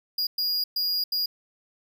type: tone bursts at uneven times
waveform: square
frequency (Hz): 4861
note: D#8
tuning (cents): -41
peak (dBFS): -24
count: 4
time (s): 0.18-0.27 / 0.38-0.64 / 0.76-1.04 / 1.12-1.26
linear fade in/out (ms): 5
effects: none